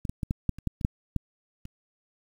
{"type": "clicks", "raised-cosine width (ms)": 5, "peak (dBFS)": [-19, -18, -17, -14, -12, -29, -14, -24, -10, -14, -28], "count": 11, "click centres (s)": [0.052, 0.095, 0.232, 0.309, 0.493, 0.586, 0.673, 0.812, 0.849, 1.163, 1.654], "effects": ["8-bit"]}